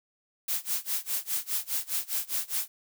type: noise with tremolo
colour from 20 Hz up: blue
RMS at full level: -28 dBFS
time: 0.48-2.68 s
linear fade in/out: 5 ms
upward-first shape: sine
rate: 4.9 Hz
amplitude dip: 95%
effects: none